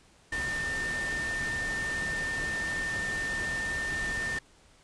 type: tone in noise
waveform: sine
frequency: 1803 Hz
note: A6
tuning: 42 cents sharp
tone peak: -30 dBFS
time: 0.32-4.39 s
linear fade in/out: 5 ms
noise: pink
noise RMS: -38 dBFS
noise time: 0.32-4.39 s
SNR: +5 dB
effects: pink hiss -60 dBFS RMS until 4.83 s + resampled to 22050 Hz